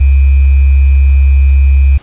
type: tone with sample-and-hold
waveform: sine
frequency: 68.1 Hz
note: C#2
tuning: 30 cents flat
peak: -3 dBFS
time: 0-1.98 s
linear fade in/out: 10 ms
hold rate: 2450 Hz
effects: pink hiss -39 dBFS RMS until 2.02 s + resampled to 8000 Hz